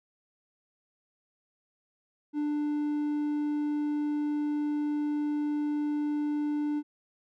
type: tone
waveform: triangle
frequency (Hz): 296.1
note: D4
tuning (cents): +14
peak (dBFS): -25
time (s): 2.33-6.83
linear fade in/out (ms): 50
effects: none